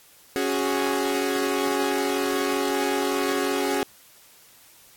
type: chord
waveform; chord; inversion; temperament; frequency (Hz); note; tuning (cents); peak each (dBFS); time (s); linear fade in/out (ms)
sawtooth; C# suspended fourth; none; equal; 277.2 / 370 / 415.3; C#4 / F#4 / G#4; 0 / 0 / 0; -23; 0.36-3.83; 0
effects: white hiss -53 dBFS RMS until 4.96 s + AAC 64 kbps